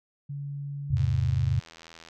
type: tone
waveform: sine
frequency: 141.9 Hz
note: C#3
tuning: 41 cents sharp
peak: -32 dBFS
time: 0.29-1.08 s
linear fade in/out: 10 ms
type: chord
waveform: sine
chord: E augmented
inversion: none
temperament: equal with one note detuned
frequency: 82.41 / 103.11 / 130.81 Hz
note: E2 / G#2 / B#2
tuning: 0 / -12 / 0 cents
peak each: -28 / -27 / -25 dBFS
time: 0.9-1.6 s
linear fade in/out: 10 ms
type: click train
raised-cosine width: 0.2 ms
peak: -29 dBFS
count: 93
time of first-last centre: 0.97-2.087 s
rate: 82.4 Hz
effects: none